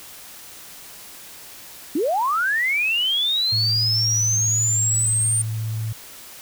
sine linear sweep, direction up, 261.6 to 8980 Hz, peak -18 dBFS, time 1.95-5.42 s, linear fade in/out 5 ms
sine tone, 110.5 Hz, A2, 8 cents sharp, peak -23 dBFS, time 3.52-5.93 s, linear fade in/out 10 ms
effects white hiss -41 dBFS RMS until 6.41 s

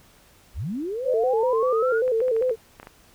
sine linear sweep, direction up, 37.57 to 1487 Hz, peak -26 dBFS, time 0.54-2.02 s, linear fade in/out 50 ms
sine tone with vibrato, 478.3 Hz, A#4, 44 cents sharp, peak -19 dBFS, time 1.04-2.56 s, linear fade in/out 50 ms, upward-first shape square, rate 5.1 Hz, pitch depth 110 cents each way
clicks, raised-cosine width 0.5 ms, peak -25 dBFS, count 9, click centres 2.079 / 2.204 / 2.282 / 2.365 / 2.424 / 2.495 / 2.799 / 2.83 / 2.871 s
effects pink hiss -55 dBFS RMS until 3.14 s

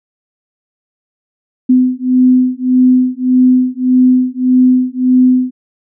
sine beating tone pair, 253 / 254.7 Hz, B3 / C4, +42 / -46 cents, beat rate 1.7 Hz, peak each -10 dBFS, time 1.69-5.51 s, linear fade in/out 10 ms, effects none

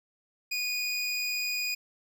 25% pulse tone, 2466 Hz, D#7, 16 cents flat, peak -25 dBFS, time 0.51-1.75 s, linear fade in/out 10 ms, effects none

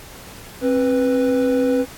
triangle tone pair together, 266 / 493.9 Hz, C4 / B4, +29 / 0 cents, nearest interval major seventh, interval 1071 cents, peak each -16 dBFS, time 0.61-1.86 s, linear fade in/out 50 ms, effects pink hiss -40 dBFS RMS until 1.97 s + AAC 64 kbps

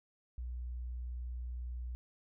sine tone, 61 Hz, B1, 21 cents flat, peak -38 dBFS, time 0.38-1.95 s, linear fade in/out 0 ms, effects none

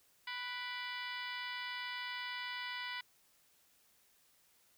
harmonic tone with a mistuned harmonic, 493.9 Hz, B4, in tune, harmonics 2 / 3 / 4 / 5 / 6 / 7 / 8 / 9 / 10, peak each -47 / -48 / -44 / -50 / -48 / -51 / -53 / -55 / -55 dBFS, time 0.27-3.01 s, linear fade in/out 5 ms, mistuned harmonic 5, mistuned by -84 cents, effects white hiss -70 dBFS RMS until 4.77 s

